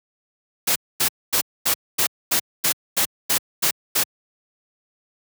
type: noise bursts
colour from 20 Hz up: white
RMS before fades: -19 dBFS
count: 11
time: 0.67-4.038 s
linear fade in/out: 10 ms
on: 88 ms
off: 240 ms
effects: high-pass 100 Hz 12 dB/octave